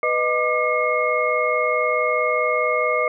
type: tone cluster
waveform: sine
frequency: 494.3 / 619 / 1192 / 2157 Hz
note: B4 / D#5 / D6 / C#7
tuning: +1 / -9 / +25 / -48 cents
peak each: -23 dBFS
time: 0.03-3.08 s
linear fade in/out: 2 ms
effects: none